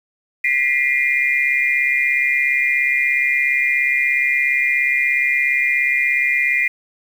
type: tone cluster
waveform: sine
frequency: 1956 / 2093 / 2420 Hz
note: B6 / C7 / D#7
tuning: -17 / 0 / -49 cents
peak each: -19 dBFS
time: 0.44-6.68 s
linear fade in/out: 5 ms
effects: 7-bit